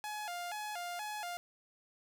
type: tone with vibrato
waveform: sawtooth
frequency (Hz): 770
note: G5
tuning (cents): -31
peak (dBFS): -35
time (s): 0.04-1.37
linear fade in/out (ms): 0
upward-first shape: square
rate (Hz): 2.1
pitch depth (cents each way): 160
effects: none